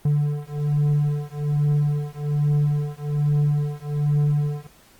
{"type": "beating tone pair", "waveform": "triangle", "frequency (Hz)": [146.3, 147.5], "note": ["D3", "D3"], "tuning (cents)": [-6, 8], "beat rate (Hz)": 1.2, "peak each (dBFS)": -20, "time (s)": [0.05, 4.67], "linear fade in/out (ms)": 5, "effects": ["pink hiss -53 dBFS RMS until 4.99 s", "Opus 24 kbps"]}